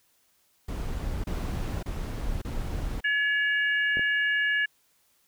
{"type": "noise bursts", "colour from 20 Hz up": "brown", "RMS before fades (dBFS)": -31, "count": 4, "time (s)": [0.68, 3.007], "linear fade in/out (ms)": 5, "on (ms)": 560, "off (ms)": 29}
{"type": "harmonic tone", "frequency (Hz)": 567, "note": "C#5", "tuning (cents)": 39, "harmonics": [3, 4, 5], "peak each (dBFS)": [-23, -35, -33], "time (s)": [3.04, 4.66], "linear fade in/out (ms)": 10}
{"type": "clicks", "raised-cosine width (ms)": 2, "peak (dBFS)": -23, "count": 2, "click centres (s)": [3.971, 3.994]}
{"effects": ["white hiss -67 dBFS RMS until 5.27 s"]}